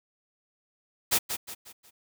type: noise with echo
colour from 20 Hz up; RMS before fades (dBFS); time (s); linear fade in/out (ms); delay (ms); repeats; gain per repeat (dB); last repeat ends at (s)
white; -23; 1.11-1.19; 20; 180; 4; -8; 1.91
effects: none